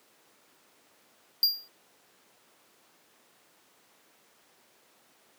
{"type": "tone with exponential decay", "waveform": "square", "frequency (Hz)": 4783, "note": "D8", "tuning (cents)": 31, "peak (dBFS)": -17, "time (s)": [1.43, 1.68], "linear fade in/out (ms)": 1, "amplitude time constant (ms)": 53, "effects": ["pink hiss -62 dBFS RMS until 5.38 s", "high-pass 300 Hz 12 dB/octave"]}